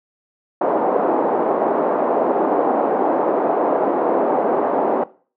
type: band-pass noise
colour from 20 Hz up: white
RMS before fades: -18 dBFS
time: 0.61-5.04 s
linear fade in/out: 5 ms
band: 270 to 820 Hz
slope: 24 dB/octave
effects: noise-tail reverb RT60 0.4 s tail -19 dB re dry